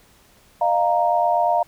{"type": "chord", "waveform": "sine", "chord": "Eb suspended second", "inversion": "none", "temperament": "equal with one note detuned", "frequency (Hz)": [610.2, 698.5, 932.3], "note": ["Eb5", "F5", "Bb5"], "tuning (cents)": [-34, 0, 0], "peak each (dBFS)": [-23, -18, -21], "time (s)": [0.61, 1.63], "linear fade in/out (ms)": 5, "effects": ["pink hiss -54 dBFS RMS until 1.67 s"]}